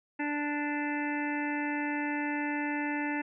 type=harmonic tone; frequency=293.4 Hz; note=D4; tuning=2 cents flat; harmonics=1 / 2 / 3 / 5 / 6 / 7 / 8 / 9; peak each=-32 / -44 / -37 / -43 / -38 / -40 / -49 / -42 dBFS; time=0.19-3.22 s; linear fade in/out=10 ms; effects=none

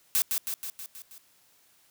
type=noise with echo; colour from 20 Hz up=blue; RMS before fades=-24 dBFS; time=0.15-0.22 s; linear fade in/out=0 ms; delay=160 ms; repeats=6; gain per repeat=-4 dB; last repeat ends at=1.18 s; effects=white hiss -63 dBFS RMS until 1.9 s + high-pass 60 Hz 12 dB/octave

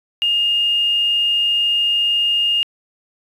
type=tone with quantisation; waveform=sine; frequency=2833 Hz; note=F7; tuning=24 cents sharp; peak=-14 dBFS; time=0.22-2.63 s; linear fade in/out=0 ms; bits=7; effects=resampled to 32000 Hz

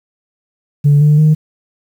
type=tone with pitch steps; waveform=sine; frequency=144.7 / 149.37 / 154.19 Hz; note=D3 / D3 / D#3; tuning=-25 / +30 / -15 cents; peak=-4 dBFS; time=0.84-1.35 s; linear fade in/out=20 ms; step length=170 ms; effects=tanh soft clip ceiling -3 dBFS + 7-bit

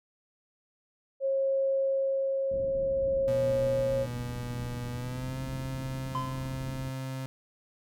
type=tone with tremolo; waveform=sine; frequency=541 Hz; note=C#5; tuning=42 cents flat; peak=-24 dBFS; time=1.2-4.07 s; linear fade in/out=50 ms; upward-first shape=sine; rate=0.57 Hz; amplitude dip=25%
type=low-pass noise; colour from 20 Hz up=pink; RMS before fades=-42 dBFS; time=2.51-6.9 s; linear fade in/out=2 ms; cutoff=310 Hz; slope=24 dB/octave
type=tone with pitch glide; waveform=35% pulse; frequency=121.7 to 131.95 Hz; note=B2 to C3; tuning=-25 to +15 cents; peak=-32 dBFS; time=3.28-7.26 s; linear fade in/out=0 ms; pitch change=+140 cents; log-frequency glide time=4.92-5.4 s
type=tone with exponential decay; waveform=triangle; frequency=1026 Hz; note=C6; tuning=34 cents flat; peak=-26 dBFS; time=6.15-6.61 s; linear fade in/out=1 ms; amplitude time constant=100 ms
effects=none

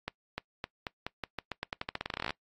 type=accelerating click train; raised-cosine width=0.3 ms; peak=-18 dBFS; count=25; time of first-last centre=0.08-2.306 s; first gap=300 ms; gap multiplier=0.87; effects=noise-tail reverb RT60 0.1 s tail -22 dB re dry + AAC 32 kbps

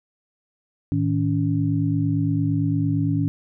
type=tone cluster; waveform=sine; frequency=108.2 / 157 / 281.8 Hz; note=A2 / D#3 / C#4; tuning=-29 / +16 / +29 cents; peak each=-23 dBFS; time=0.92-3.28 s; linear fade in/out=0 ms; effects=none

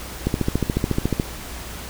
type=click train; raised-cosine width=3 ms; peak=-6 dBFS; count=14; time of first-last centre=0.27-1.199 s; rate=14 Hz; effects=added 60 Hz sine -37 dBFS peak until 1.89 s + pink hiss -35 dBFS RMS until 1.89 s

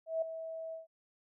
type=tone with ADSR envelope; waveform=sine; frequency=649 Hz; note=E5; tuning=27 cents flat; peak=-28 dBFS; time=0.06-0.87 s; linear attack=160 ms; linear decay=5 ms; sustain=-11 dB; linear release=140 ms; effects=none

